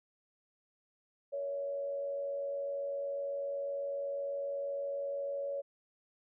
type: tone with frequency modulation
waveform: sine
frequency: 561 Hz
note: C#5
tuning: 21 cents sharp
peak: -34 dBFS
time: 1.32-5.62 s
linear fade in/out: 20 ms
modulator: 93.9 Hz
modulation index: 0.36
effects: none